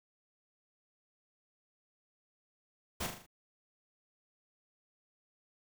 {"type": "noise with echo", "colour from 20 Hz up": "pink", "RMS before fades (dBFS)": -36, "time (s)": [3, 3.07], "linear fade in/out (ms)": 10, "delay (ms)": 39, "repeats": 5, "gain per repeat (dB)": -5, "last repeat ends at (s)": 3.265, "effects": []}